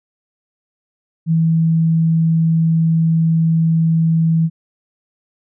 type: tone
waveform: sine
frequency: 163 Hz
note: E3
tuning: 19 cents flat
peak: -11 dBFS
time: 1.26-4.5 s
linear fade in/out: 50 ms
effects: none